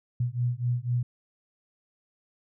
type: beating tone pair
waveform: sine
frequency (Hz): 120.1 / 124.1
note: B2 / B2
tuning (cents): -48 / +9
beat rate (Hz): 4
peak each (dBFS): -28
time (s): 0.2-1.03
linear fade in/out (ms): 5
effects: none